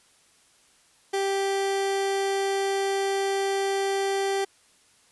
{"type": "tone", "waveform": "30% pulse", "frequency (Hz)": 392, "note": "G4", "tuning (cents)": 0, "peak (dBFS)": -21, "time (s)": [1.13, 4.45], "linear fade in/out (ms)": 10, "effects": ["white hiss -60 dBFS RMS until 5.11 s", "resampled to 24000 Hz"]}